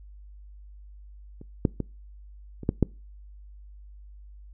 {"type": "clicks", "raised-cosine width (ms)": 3, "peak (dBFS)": [-29, -7, -15, -24, -9, -6], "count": 6, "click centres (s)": [1.414, 1.652, 1.803, 2.633, 2.691, 2.827], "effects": ["noise-tail reverb RT60 0.3 s tail -24 dB re dry", "added 50 Hz sine -44 dBFS peak until 4.53 s"]}